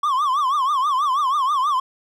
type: tone with vibrato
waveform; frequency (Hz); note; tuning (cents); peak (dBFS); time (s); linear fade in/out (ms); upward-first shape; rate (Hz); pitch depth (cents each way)
triangle; 1108.7; C#6; 0; -15; 0.03-1.8; 5; triangle; 6.2; 190
effects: none